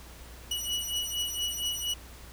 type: beating tone pair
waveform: sawtooth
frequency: 2929 / 2933.3 Hz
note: F#7 / F#7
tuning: -18 / -16 cents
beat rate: 4.3 Hz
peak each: -30 dBFS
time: 0.51-1.94 s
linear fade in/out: 5 ms
effects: added 60 Hz sine -47 dBFS peak until 2.32 s + pink hiss -50 dBFS RMS until 2.32 s

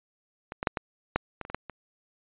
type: clicks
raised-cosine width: 0.5 ms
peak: -21 / -16 / -7 / -14 / -8 / -20 / -26 / -23 / -13 / -23 dBFS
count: 10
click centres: 0.521 / 0.629 / 0.672 / 0.772 / 1.16 / 1.413 / 1.451 / 1.5 / 1.546 / 1.697 s
effects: resampled to 8000 Hz

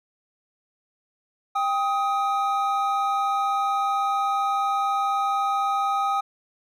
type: tone pair together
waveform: triangle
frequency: 793 / 1257.2 Hz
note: G5 / D#6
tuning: +20 / +18 cents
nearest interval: minor sixth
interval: 798 cents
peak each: -22 dBFS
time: 1.55-6.21 s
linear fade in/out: 10 ms
effects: none

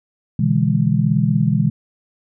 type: chord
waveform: sine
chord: E dominant seventh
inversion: second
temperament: just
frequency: 123.61 / 148.33 / 164.81 / 206 Hz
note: B2 / D3 / E3 / G#3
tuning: +2 / +18 / 0 / -14 cents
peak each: -19 dBFS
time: 0.39-1.7 s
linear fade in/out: 5 ms
effects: none

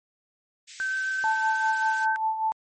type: high-pass noise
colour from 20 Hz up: white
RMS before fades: -41 dBFS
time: 0.67-2.06 s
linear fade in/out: 20 ms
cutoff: 1800 Hz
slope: 48 dB/octave
type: tone with vibrato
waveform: sine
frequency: 1543 Hz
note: G6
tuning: 28 cents flat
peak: -25 dBFS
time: 0.8-2.16 s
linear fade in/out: 0 ms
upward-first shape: triangle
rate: 7.7 Hz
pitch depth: 8 cents each way
type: tone with tremolo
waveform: sine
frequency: 880 Hz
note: A5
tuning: in tune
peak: -21 dBFS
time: 1.24-2.52 s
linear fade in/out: 0 ms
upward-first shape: sine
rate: 5.1 Hz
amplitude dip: 60%
effects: MP3 32 kbps

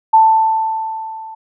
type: tone with level ramp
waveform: sine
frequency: 885 Hz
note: A5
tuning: 10 cents sharp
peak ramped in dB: -4 to -29 dBFS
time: 0.13-1.35 s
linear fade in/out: 10 ms
effects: none

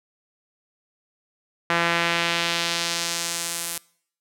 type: tone with band-pass filter sweep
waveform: sawtooth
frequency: 169.8 Hz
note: F3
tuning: 48 cents flat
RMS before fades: -25 dBFS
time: 1.7-3.78 s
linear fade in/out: 0 ms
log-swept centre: 1700 to 11000 Hz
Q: 1.1
effects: noise-tail reverb RT60 0.6 s tail -23 dB re dry

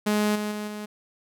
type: tone with level steps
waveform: sawtooth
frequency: 210 Hz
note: G#3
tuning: 19 cents sharp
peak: -17 / -23 / -26 / -29 dBFS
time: 0.06-0.86 s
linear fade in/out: 10 ms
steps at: 0.35 / 0.51 / 0.67 s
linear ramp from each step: 10 ms
effects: none

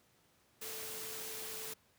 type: tone in noise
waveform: sine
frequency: 440 Hz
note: A4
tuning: in tune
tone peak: -51 dBFS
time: 0.61-1.74 s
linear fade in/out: 10 ms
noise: white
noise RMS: -44 dBFS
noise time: 0.61-1.74 s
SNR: -10 dB
effects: pink hiss -70 dBFS RMS until 1.98 s + high-pass 80 Hz 12 dB/octave

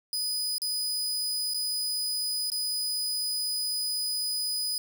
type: tone with dropouts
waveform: sawtooth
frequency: 4978 Hz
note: D#8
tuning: in tune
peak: -25 dBFS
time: 0.13-4.78 s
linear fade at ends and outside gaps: 1 ms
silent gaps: 0.582-0.618 / 1.537-1.544 / 2.501-2.518 s
effects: none

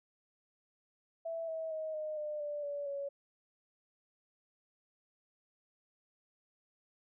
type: tone with pitch steps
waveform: sine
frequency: 660 / 644.9 / 630.2 / 615.8 / 601.7 / 588 / 574.6 / 561.4 Hz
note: E5 / E5 / D#5 / D#5 / D5 / D5 / D5 / C#5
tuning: +2 / -38 / +22 / -18 / +42 / +2 / -38 / +22 cents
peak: -36 dBFS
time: 1.25-3.09 s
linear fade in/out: 10 ms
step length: 230 ms
effects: none

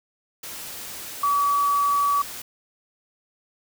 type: tone in noise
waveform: sine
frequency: 1142 Hz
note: D6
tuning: 49 cents flat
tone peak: -18 dBFS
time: 1.23-2.22 s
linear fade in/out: 5 ms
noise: white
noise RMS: -36 dBFS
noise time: 0.43-2.42 s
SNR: +15 dB
effects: none

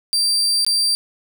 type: tone with dropouts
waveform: 35% pulse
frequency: 4699 Hz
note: D8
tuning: in tune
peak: -14 dBFS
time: 0.13-0.95 s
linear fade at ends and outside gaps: 0 ms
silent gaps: 0.648-0.665 s
effects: none

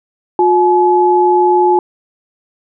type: tone pair together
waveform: sine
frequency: 358.7 / 853.1 Hz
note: F4 / G#5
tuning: +46 / +46 cents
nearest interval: octave + minor third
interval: 1500 cents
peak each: -10 dBFS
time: 0.39-1.79 s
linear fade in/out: 2 ms
effects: none

